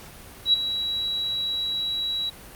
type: tone with ADSR envelope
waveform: sine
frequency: 3900 Hz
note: B7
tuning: 23 cents flat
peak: -13 dBFS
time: 0.45-2.3 s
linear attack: 85 ms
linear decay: 11 ms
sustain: -11 dB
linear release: 12 ms
effects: pink hiss -44 dBFS RMS until 2.55 s + Opus 48 kbps